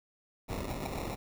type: noise with sample-and-hold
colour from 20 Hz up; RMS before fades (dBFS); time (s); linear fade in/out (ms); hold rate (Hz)
pink; -37; 0.48-1.16; 20; 1575
effects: none